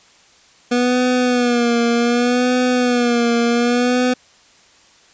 25% pulse tone with vibrato, 242.8 Hz, B3, 29 cents flat, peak -10 dBFS, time 0.71-4.14 s, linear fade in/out 10 ms, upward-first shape sine, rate 0.66 Hz, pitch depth 57 cents each way, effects white hiss -50 dBFS RMS until 5.13 s + resampled to 16000 Hz

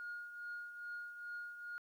sine tone with tremolo, 1430 Hz, F6, 41 cents sharp, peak -40 dBFS, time 0-1.78 s, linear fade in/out 0 ms, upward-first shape triangle, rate 2.4 Hz, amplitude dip 65%, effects tanh soft clip ceiling -39 dBFS + 12-bit

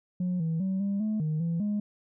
sine tone with pitch steps, 180.4 / 162.5 / 190.4 / 199.3 / 215.1 / 154.8 / 167.6 / 207.5 Hz, F#3 / E3 / F#3 / G3 / A3 / D#3 / E3 / G#3, -44 / -24 / +50 / +29 / -39 / -9 / +29 / -1 cents, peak -24 dBFS, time 0.2-1.8 s, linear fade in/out 5 ms, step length 200 ms, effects tanh soft clip ceiling -24 dBFS

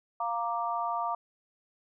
sine chord, Bb major, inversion second, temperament equal, 698.5 / 932.3 / 1174.7 Hz, F5 / Bb5 / D6, 0 / 0 / 0 cents, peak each -33 dBFS, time 0.2-1.15 s, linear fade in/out 5 ms, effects none

